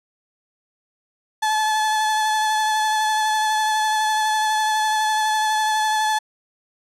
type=tone with vibrato; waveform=35% pulse; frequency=863 Hz; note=A5; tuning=34 cents flat; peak=-16 dBFS; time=1.42-6.19 s; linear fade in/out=10 ms; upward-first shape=sine; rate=12 Hz; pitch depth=15 cents each way; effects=low-pass 10000 Hz 12 dB/octave